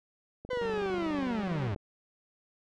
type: click train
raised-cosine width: 2 ms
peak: -30 dBFS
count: 33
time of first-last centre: 0.45-1.761 s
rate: 24.4 Hz
type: linear sweep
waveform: 40% pulse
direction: down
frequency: 511 to 91.8 Hz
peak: -29 dBFS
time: 0.5-1.75 s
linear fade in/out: 10 ms
type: tone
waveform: sawtooth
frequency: 191 Hz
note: G3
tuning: 45 cents flat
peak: -34 dBFS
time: 0.61-1.69 s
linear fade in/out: 10 ms
effects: low-pass 3000 Hz 12 dB/octave